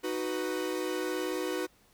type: chord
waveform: 45% pulse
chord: B major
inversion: first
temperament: equal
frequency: 311.1 / 370 / 493.9 Hz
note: D#4 / F#4 / B4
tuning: 0 / 0 / 0 cents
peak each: -36 / -34 / -36 dBFS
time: 0.03-1.67 s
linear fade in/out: 20 ms
effects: pink hiss -64 dBFS RMS until 1.93 s